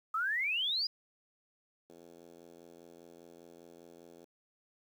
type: exponential sweep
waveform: sine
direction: up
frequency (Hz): 1244.5 to 4996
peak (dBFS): -30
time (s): 0.14-0.87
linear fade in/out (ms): 5
type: click train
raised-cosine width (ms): 2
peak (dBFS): -39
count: 200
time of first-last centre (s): 1.9-4.241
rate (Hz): 85
effects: high-pass 300 Hz 12 dB/octave + 10-bit